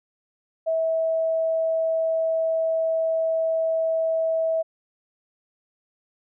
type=tone; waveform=sine; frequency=649 Hz; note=E5; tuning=27 cents flat; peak=-20 dBFS; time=0.66-4.63 s; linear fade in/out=20 ms; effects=none